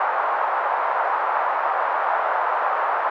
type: band-pass noise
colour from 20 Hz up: white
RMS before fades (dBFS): -22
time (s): 0-3.1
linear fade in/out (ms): 5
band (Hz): 660 to 1200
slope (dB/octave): 24
effects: none